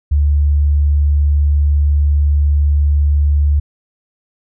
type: tone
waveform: sine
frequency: 72.8 Hz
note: D2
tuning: 15 cents flat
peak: -9 dBFS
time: 0.11-3.6 s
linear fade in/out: 10 ms
effects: none